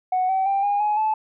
sine tone with pitch steps, 740 / 763.9 / 788.5 / 814 / 840.3 / 867.4 Hz, F#5 / G5 / G5 / G#5 / G#5 / A5, 0 / -45 / +10 / -35 / +20 / -25 cents, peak -17 dBFS, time 0.12-1.14 s, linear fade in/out 5 ms, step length 170 ms, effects tanh soft clip ceiling -15 dBFS

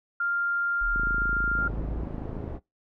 sine tone, 1396.9 Hz, F6, in tune, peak -24 dBFS, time 0.2-1.68 s, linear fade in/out 5 ms
sine exponential sweep, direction up, 36.71 to 58.27 Hz, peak -29 dBFS, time 0.81-2.04 s, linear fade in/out 10 ms
click train, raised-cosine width 3 ms, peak -23 dBFS, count 42, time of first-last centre 0.96-2.479 s, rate 27 Hz
pink low-pass noise, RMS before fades -37 dBFS, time 1.55-2.6 s, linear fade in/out 50 ms, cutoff 610 Hz, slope 12 dB/octave
effects noise-tail reverb RT60 0.2 s tail -23 dB re dry

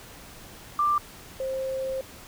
sine tone pair in turn, 1183 / 528.6 Hz, D6 / C5, +12 / +18 cents, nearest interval octave + major second, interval 1394 cents, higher first, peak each -20 / -27 dBFS, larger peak first, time 0.79-0.98 / 1.4-2.01 s, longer second, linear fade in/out 2 ms, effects pink hiss -46 dBFS RMS until 2.27 s

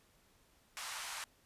pink band-pass noise, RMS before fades -44 dBFS, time 0.77-1.24 s, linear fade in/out 0 ms, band 880 to 11000 Hz, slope 24 dB/octave, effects pink hiss -69 dBFS RMS until 1.45 s + resampled to 32000 Hz

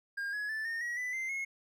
triangle tone with pitch steps, 1614 / 1683.5 / 1756 / 1831.6 / 1910.5 / 1992.8 / 2079 / 2168 Hz, G#6 / G#6 / A6 / A#6 / A#6 / B6 / C7 / C#7, -50 / +23 / -4 / -31 / +42 / +15 / -12 / -39 cents, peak -32 dBFS, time 0.17-1.45 s, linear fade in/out 10 ms, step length 160 ms, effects none

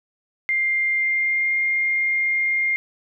sine tone with pitch glide, 2100 to 2118 Hz, C7 to C7, +6 to +21 cents, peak -18 dBFS, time 0.49-2.76 s, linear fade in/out 0 ms, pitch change +15 cents, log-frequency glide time 0.94-1.55 s, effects none

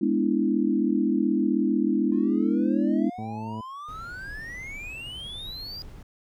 sine chord, E dominant seventh, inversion first, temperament equal, 207.7 / 246.9 / 293.7 / 329.6 Hz, G#3 / B3 / D4 / E4, 0 / 0 / 0 / 0 cents, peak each -26 dBFS, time 0.01-3.1 s, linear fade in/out 10 ms
triangle exponential sweep, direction up, 345.9 to 4900 Hz, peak -34 dBFS, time 2.12-5.82 s, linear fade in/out 0 ms
harmonic tone, 110 Hz, A2, in tune, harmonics 1 / 2 / 3 / 4 / 5 / 6 / 7 / 8 / 9, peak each -36 / -34 / -46 / -45 / -51 / -47 / -53 / -57 / -58 dBFS, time 3.18-3.61 s, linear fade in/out 5 ms
brown noise, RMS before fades -43 dBFS, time 3.88-6.03 s, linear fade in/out 5 ms
effects none

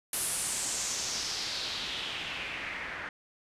white noise with low-pass filter sweep, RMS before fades -35 dBFS, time 0.13-3.09 s, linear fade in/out 2 ms, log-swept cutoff 11000 to 1700 Hz, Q 2.9, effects resampled to 32000 Hz

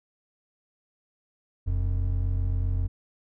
triangle tone pair together, 42.52 / 90.1 Hz, F1 / F#2, -46 / -45 cents, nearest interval octave + minor second, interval 1301 cents, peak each -24 dBFS, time 1.66-2.88 s, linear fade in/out 20 ms, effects none

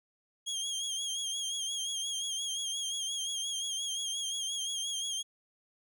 25% pulse tone with vibrato, 3244 Hz, G#7, 41 cents flat, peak -29 dBFS, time 0.46-5.23 s, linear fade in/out 20 ms, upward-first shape sine, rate 5.7 Hz, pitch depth 53 cents each way, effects none

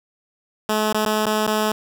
10% pulse tone with dropouts, 214.6 Hz, A3, 43 cents flat, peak -10 dBFS, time 0.69-1.72 s, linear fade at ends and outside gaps 2 ms, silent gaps 0.928-0.945 / 1.051-1.061 / 1.256-1.265 / 1.467-1.476 s, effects none

